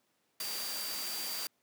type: tone in noise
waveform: sine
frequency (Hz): 4699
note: D8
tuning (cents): 0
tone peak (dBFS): -40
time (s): 0.4-1.47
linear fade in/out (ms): 2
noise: white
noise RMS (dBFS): -39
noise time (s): 0.4-1.47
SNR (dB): -4
effects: pink hiss -75 dBFS RMS until 1.62 s + high-pass 200 Hz 12 dB/octave